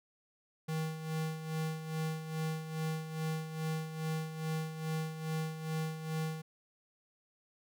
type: tone with tremolo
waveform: square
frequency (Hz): 158.5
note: D#3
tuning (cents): +32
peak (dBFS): -33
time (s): 0.68-6.42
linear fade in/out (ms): 10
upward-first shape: sine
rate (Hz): 2.4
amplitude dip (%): 65
effects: none